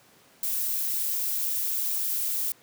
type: noise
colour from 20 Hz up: violet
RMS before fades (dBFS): -28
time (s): 0.43-2.52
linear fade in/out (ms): 2
effects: pink hiss -57 dBFS RMS until 2.62 s + high-pass 150 Hz 12 dB/octave